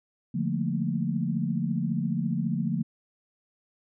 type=chord; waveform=sine; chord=Bb major seventh; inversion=first; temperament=just; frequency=145.68 / 174.81 / 218.5 / 233.1 Hz; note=D3 / F3 / A3 / Bb3; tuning=-14 / +2 / -12 / 0 cents; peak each=-31 / -29 / -31 / -32 dBFS; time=0.34-2.83 s; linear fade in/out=10 ms; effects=none